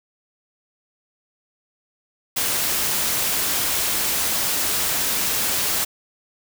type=noise; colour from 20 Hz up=white; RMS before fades=-22 dBFS; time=2.36-5.85 s; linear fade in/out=10 ms; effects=none